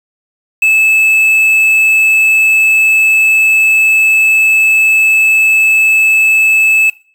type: tone with quantisation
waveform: triangle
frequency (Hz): 2611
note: E7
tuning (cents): -17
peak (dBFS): -4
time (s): 0.62-6.9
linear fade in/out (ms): 5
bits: 5
effects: noise-tail reverb RT60 0.4 s tail -18 dB re dry